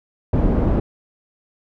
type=low-pass noise; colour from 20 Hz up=pink; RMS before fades=-17 dBFS; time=0.33-0.8 s; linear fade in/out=5 ms; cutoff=500 Hz; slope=12 dB/octave; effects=none